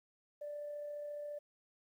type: tone with amplitude modulation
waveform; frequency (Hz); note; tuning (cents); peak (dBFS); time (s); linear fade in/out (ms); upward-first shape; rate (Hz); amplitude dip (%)
sine; 587.3; D5; 0; -39; 0.41-1.39; 10; sine; 34.5; 25
effects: tanh soft clip ceiling -36 dBFS + 12-bit